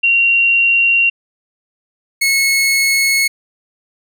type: tone pair in turn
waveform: sine / sawtooth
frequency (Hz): 2755 / 2187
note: F7 / C#7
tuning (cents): -24 / -24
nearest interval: major third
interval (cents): 400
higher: first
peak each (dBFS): -9 / -8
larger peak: second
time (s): 0.03-1.1 / 2.21-3.28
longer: neither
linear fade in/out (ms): 10
effects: none